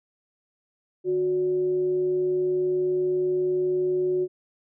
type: tone with frequency modulation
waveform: sine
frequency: 366.1 Hz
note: F#4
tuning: 18 cents flat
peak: -21 dBFS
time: 1.04-4.28 s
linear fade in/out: 50 ms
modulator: 212 Hz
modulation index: 0.21
effects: none